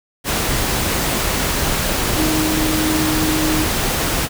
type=tone in noise; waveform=sine; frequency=311.8 Hz; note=D#4; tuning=4 cents sharp; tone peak=-18 dBFS; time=2.14-3.67 s; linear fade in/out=50 ms; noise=pink; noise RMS=-19 dBFS; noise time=0.24-4.29 s; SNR=-2 dB; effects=none